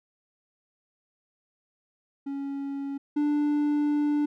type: tone pair in turn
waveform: triangle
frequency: 278 / 294.5 Hz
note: C#4 / D4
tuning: +5 / +5 cents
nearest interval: minor second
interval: 100 cents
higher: second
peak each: -28 / -20 dBFS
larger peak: second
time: 2.26-2.98 / 3.16-4.26 s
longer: second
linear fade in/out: 10 ms
effects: none